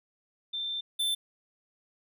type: tone pair in turn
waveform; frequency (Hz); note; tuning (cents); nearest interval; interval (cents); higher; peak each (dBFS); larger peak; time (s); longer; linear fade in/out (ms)
sine / square; 3568 / 3543; A7 / A7; +23 / +11; unison; 12; first; -31 / -27; second; 0.53-0.81 / 0.99-1.15; first; 10
effects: none